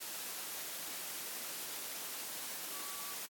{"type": "tone in noise", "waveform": "sine", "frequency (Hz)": 1145, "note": "D6", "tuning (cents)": -44, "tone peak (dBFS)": -52, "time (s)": [2.72, 3.16], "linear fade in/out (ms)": 20, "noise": "white", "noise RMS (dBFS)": -43, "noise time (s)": [0, 3.27], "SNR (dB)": -12, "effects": ["high-pass 200 Hz 12 dB/octave", "AAC 64 kbps"]}